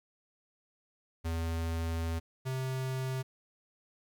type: tone pair in turn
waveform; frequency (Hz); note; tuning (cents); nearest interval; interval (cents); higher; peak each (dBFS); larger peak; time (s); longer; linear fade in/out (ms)
square; 82.41 / 130.82; E2 / C3; 0 / 0; minor sixth; 800; second; -32 / -33; first; 1.24-2.2 / 2.45-3.23; first; 20
effects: 12-bit